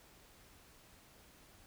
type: silence
effects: pink hiss -62 dBFS RMS until 1.66 s